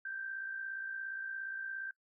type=tone with amplitude modulation; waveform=sine; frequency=1568 Hz; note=G6; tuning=in tune; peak=-36 dBFS; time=0.05-1.91 s; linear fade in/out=5 ms; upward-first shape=sine; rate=57.2 Hz; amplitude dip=50%; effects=noise-tail reverb RT60 0.1 s tail -20 dB re dry